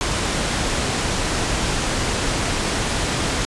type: low-pass noise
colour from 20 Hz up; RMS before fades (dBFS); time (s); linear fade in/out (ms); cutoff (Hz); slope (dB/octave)
pink; -22; 0.01-3.45; 0; 9300; 24
effects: resampled to 24000 Hz